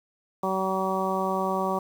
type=harmonic tone; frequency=190 Hz; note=F#3; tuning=46 cents sharp; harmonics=1 / 2 / 3 / 4 / 5 / 6; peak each=-31 / -31 / -31 / -31 / -31 / -31 dBFS; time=0.43-1.79 s; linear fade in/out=5 ms; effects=8-bit